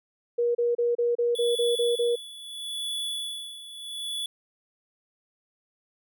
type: tone bursts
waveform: sine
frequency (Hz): 476.5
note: A#4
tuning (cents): +38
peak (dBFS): -21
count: 9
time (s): 0.38-2.158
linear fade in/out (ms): 10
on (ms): 170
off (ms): 31
type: tone with tremolo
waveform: square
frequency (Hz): 3429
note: A7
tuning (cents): -45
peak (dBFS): -29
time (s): 1.35-4.26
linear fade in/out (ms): 2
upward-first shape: sine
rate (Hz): 0.76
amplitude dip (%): 75
effects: none